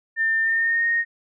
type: tone with pitch glide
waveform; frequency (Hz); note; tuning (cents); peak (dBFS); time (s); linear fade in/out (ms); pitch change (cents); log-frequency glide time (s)
sine; 1800 to 1856; A6 to A#6; +39 to -8; -18; 0.16-1.05; 50; +53; 0.42-0.86
effects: none